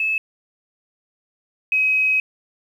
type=tone pair in turn; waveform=sine; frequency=2600 / 2539 Hz; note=E7 / D#7; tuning=-24 / +34 cents; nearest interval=unison; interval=42 cents; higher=first; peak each=-18 / -15 dBFS; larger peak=second; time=0-0.18 / 1.72-2.2 s; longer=second; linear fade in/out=2 ms; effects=8-bit